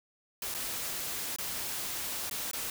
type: noise with dropouts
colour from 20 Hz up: white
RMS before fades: -36 dBFS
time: 0.42-2.7 s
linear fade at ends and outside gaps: 2 ms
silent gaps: 0.542-0.547 / 1.362-1.385 / 2.297-2.311 / 2.513-2.532 s
effects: none